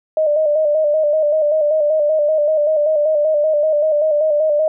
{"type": "tone with vibrato", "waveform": "sine", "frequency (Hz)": 608, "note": "D#5", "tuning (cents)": -40, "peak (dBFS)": -12, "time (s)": [0.17, 4.68], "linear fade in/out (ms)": 2, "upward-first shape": "square", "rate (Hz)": 5.2, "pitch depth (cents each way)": 51, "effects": []}